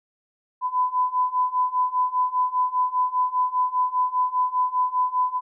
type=beating tone pair; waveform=sine; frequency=1001 / 1006 Hz; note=B5 / B5; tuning=+23 / +32 cents; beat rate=5 Hz; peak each=-24 / -22 dBFS; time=0.61-5.41 s; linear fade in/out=50 ms; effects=none